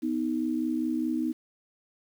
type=tone pair together; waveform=sine; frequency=248.8 / 313.7 Hz; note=B3 / D#4; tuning=+13 / +14 cents; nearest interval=major third; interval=401 cents; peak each=-29 / -28 dBFS; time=0.02-1.33 s; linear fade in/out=20 ms; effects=9-bit